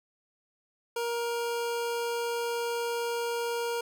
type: tone pair together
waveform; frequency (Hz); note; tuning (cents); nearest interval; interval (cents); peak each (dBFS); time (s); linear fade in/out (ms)
square; 470.5 / 941; A#4 / A#5; +16 / +16; octave; 1200; -31 / -36; 0.96-3.81; 5
effects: none